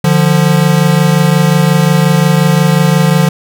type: tone pair together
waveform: square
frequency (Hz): 148.99 / 174.61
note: D3 / F3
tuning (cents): +25 / 0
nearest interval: minor third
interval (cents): 275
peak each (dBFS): -10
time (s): 0.04-3.29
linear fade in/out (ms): 5
effects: none